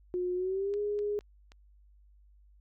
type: tone with pitch glide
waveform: sine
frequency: 360 to 413.5 Hz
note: F#4 to G#4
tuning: -47 to -8 cents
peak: -29 dBFS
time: 0.14-1.19 s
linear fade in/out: 0 ms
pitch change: +239 cents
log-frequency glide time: 0.35-0.79 s
type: clicks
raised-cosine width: 0.2 ms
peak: -35 / -37 / -42 / -36 dBFS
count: 4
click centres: 0.739 / 0.99 / 1.209 / 1.519 s
effects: added 50 Hz sine -57 dBFS peak until 2.6 s